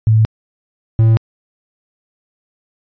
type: tone pair in turn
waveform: sine / triangle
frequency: 110 / 112.44 Hz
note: A2 / A2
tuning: 0 / +38 cents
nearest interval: unison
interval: 38 cents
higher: second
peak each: -7 / -5 dBFS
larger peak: second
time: 0.07-0.25 / 0.99-1.17 s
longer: neither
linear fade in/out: 0 ms
effects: resampled to 11025 Hz